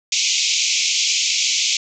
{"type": "band-pass noise", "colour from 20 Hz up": "white", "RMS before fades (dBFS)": -19, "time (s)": [0.12, 1.77], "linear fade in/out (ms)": 2, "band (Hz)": [2200, 7100], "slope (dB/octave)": 96, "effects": []}